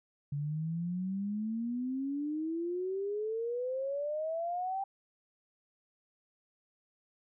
sine exponential sweep, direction up, 141.3 to 791 Hz, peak -32 dBFS, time 0.32-4.84 s, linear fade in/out 5 ms, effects none

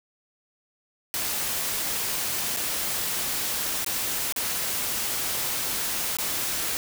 white noise with dropouts, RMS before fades -28 dBFS, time 1.14-6.77 s, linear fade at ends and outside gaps 0 ms, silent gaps 2.564-2.57 / 3.846-3.863 / 4.324-4.362 / 6.169-6.186 s, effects none

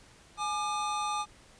square tone pair together, 839 / 1203.4 Hz, G#5 / D6, +17 / +42 cents, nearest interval tritone, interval 625 cents, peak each -34 / -33 dBFS, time 0.37-1.26 s, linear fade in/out 50 ms, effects pink hiss -57 dBFS RMS until 1.59 s + resampled to 22050 Hz

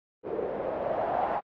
blue noise with low-pass filter sweep, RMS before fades -30 dBFS, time 0.23-1.41 s, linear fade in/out 50 ms, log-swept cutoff 430 to 800 Hz, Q 4.2, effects low-pass 2000 Hz 12 dB/octave + AAC 48 kbps

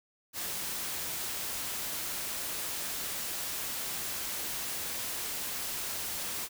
white noise, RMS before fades -36 dBFS, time 0.33-6.49 s, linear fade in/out 50 ms, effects none

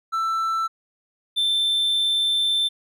triangle tone pair in turn, 1330 / 3551 Hz, E6 / A7, +15 / +15 cents, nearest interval octave + perfect fourth, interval 1700 cents, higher second, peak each -19 / -17 dBFS, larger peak second, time 0.12-0.68 / 1.36-2.69 s, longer second, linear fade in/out 20 ms, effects none

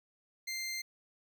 20% pulse tone, 2093 Hz, C7, in tune, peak -31 dBFS, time 0.47-0.82 s, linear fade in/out 10 ms, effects none

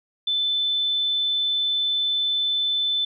sine tone, 3520 Hz, A7, in tune, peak -20 dBFS, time 0.27-3.05 s, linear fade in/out 5 ms, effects none

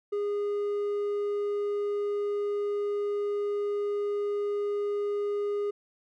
sine tone with hard clipping, 410 Hz, G#4, 22 cents flat, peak -28 dBFS, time 0.12-5.71 s, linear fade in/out 10 ms, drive 3 dB, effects none

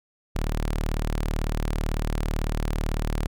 sawtooth tone, 37.99 Hz, D#1, 41 cents flat, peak -20 dBFS, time 0.35-3.27 s, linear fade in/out 10 ms, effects none

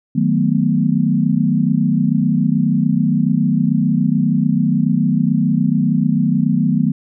sine chord, B dominant seventh, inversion first, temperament equal, 155.56 / 185 / 220 / 246.9 Hz, D#3 / F#3 / A3 / B3, 0 / 0 / 0 / 0 cents, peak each -18 dBFS, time 0.15-6.92 s, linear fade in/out 10 ms, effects none

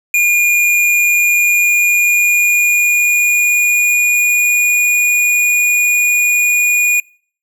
square tone with pitch glide, 2427 to 2447 Hz, D#7 to D#7, -44 to -29 cents, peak -10 dBFS, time 0.14-7 s, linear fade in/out 2 ms, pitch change +15 cents, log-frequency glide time 1.19-4.79 s, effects noise-tail reverb RT60 0.5 s tail -26 dB re dry

